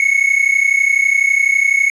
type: tone pair together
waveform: triangle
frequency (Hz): 2185 / 2217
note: C#7 / C#7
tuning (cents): -26 / 0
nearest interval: unison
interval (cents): 26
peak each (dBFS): -12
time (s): 0-1.9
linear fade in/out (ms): 2
effects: resampled to 24000 Hz + 7-bit